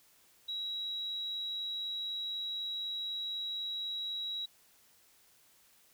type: tone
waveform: sine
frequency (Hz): 3872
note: B7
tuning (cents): -35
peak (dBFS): -35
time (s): 0.48-4.46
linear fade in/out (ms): 10
effects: white hiss -65 dBFS RMS until 5.93 s